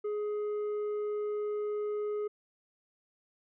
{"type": "tone with tanh clipping", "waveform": "sine", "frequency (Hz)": 418.4, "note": "G#4", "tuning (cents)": 13, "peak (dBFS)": -32, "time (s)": [0.04, 2.28], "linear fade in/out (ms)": 10, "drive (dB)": 5, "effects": []}